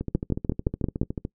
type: two click trains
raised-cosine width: 3 ms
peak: -9 / -16 dBFS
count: 6 / 18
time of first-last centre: 0.15-1.015 / 0.01-1.251 s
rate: 5.78 / 13.7 Hz
effects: noise-tail reverb RT60 0.1 s tail -22 dB re dry